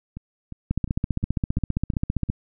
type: two click trains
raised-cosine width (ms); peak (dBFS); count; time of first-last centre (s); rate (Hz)
5; -22 / -10; 7 / 25; 0.17-2.29 / 0.71-2.299; 2.83 / 15.1
effects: none